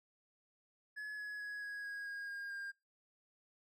triangle tone with pitch steps, 1700 / 1686.3 / 1672.7 / 1659.3 / 1645.9 / 1632.6 / 1619.5 / 1606.4 Hz, G#6 / G#6 / G#6 / G#6 / G#6 / G#6 / G#6 / G6, +40 / +26 / +12 / -2 / -16 / -30 / -44 / +42 cents, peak -40 dBFS, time 0.96-2.72 s, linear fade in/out 20 ms, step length 220 ms, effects noise-tail reverb RT60 0.3 s tail -26 dB re dry

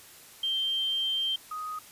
sine tone pair in turn, 3148 / 1249.3 Hz, G7 / D#6, +7 / +7 cents, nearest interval octave + major third, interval 1600 cents, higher first, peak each -26 / -33 dBFS, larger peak first, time 0.43-1.36 / 1.51-1.79 s, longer first, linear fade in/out 5 ms, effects white hiss -51 dBFS RMS until 1.91 s + resampled to 32000 Hz

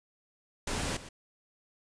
pink noise with echo, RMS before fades -33 dBFS, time 0.67-0.97 s, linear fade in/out 5 ms, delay 120 ms, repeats 1, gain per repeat -14 dB, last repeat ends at 1.09 s, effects resampled to 22050 Hz

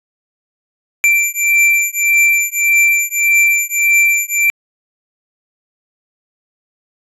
square beating tone pair, 2349 / 2350.7 Hz, D7 / D7, 0 / +1 cents, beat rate 1.7 Hz, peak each -14 dBFS, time 1.04-4.5 s, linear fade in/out 0 ms, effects resampled to 32000 Hz

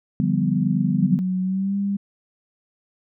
sine chord, G dominant seventh, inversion second, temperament equal, 146.83 / 174.61 / 196 / 246.9 Hz, D3 / F3 / G3 / B3, 0 / 0 / 0 / 0 cents, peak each -24 / -23 / -22 / -24 dBFS, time 0.2-1.19 s, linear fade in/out 0 ms
sine tone with pitch glide, 185 to 199.43 Hz, F#3 to G3, 0 to +30 cents, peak -20 dBFS, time 1.02-1.97 s, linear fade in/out 10 ms, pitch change +130 cents, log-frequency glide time 1.42-1.76 s
effects none

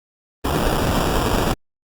pink noise with sample-and-hold, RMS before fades -19 dBFS, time 0.44-1.54 s, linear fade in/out 10 ms, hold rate 2100 Hz, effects Opus 32 kbps

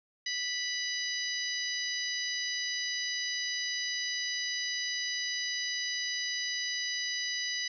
harmonic tone with a mistuned harmonic, 985 Hz, B5, 5 cents flat, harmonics 2 / 3 / 4 / 5 / 6, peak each -36 / -40 / -39 / -36 / -41 dBFS, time 0.26-7.68 s, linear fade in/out 5 ms, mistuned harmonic 6, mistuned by +38 cents, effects none

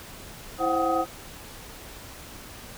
sine tone cluster, 330.3 / 523 / 732 / 763 / 1259 Hz, E4 / C5 / F#5 / G5 / D#6, +4 / -1 / -19 / -47 / +20 cents, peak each -28 dBFS, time 0.58-1.06 s, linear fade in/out 50 ms, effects pink hiss -43 dBFS RMS until 2.77 s

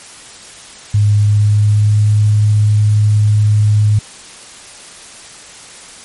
sine tone with pitch glide, 103.83 to 105.4 Hz, G#2 to G#2, 0 to +26 cents, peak -7 dBFS, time 0.94-3.99 s, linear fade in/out 5 ms, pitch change +26 cents, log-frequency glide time 1.16-2.11 s, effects white hiss -35 dBFS RMS until 6.04 s + MP3 48 kbps

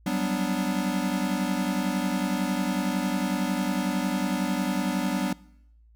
square chord, G major seventh, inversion third, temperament equal with one note detuned, 185 / 196 / 246.9 / 292.3 Hz, F#3 / G3 / B3 / D4, 0 / 0 / 0 / -8 cents, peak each -31 dBFS, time 0.06-5.33 s, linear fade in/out 5 ms, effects noise-tail reverb RT60 0.8 s tail -22 dB re dry + added 56 Hz sine -53 dBFS peak until 5.95 s

